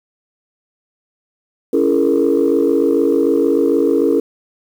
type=chord; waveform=sine; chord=A# half-diminished seventh; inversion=first; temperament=just; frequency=279.7 / 335.6 / 419.5 / 466.2 Hz; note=C#4 / E4 / G#4 / A#4; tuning=+16 / +31 / +17 / 0 cents; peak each=-16 dBFS; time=1.73-4.2 s; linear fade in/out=5 ms; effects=tanh soft clip ceiling -4 dBFS + 7-bit